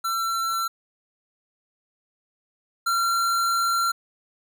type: tone pair in turn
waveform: square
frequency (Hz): 1349 / 1368.6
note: E6 / F6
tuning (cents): +40 / -35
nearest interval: unison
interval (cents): 25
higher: second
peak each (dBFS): -24 / -21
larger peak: second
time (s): 0.04-0.68 / 2.86-3.92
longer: second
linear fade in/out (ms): 10
effects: none